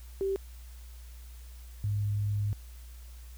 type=tone pair in turn; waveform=sine; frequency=388.8 / 102.98 Hz; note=G4 / G#2; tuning=-14 / -14 cents; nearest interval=octave + major seventh; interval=2300 cents; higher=first; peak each=-27 dBFS; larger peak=neither; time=0.21-0.36 / 1.84-2.53 s; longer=second; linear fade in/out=0 ms; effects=added 60 Hz sine -44 dBFS peak until 3.37 s + white hiss -58 dBFS RMS until 3.37 s